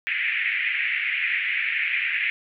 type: band-pass noise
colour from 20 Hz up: pink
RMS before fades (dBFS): -25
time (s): 0.07-2.3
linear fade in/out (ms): 0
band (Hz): 1900 to 2500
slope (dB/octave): 48
effects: none